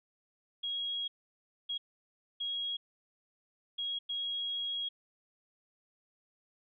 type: tone bursts at uneven times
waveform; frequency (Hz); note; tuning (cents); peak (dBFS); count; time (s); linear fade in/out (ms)
sine; 3298; G#7; -13; -33; 5; 0.63-1.08 / 1.69-1.78 / 2.4-2.77 / 3.78-3.99 / 4.09-4.89; 10
effects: none